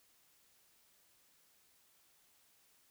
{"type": "silence", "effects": ["white hiss -70 dBFS RMS until 2.9 s"]}